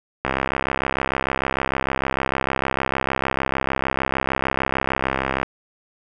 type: click train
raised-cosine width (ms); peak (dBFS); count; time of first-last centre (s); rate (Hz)
0.5; -5; 346; 0.25-5.43; 66.6
effects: none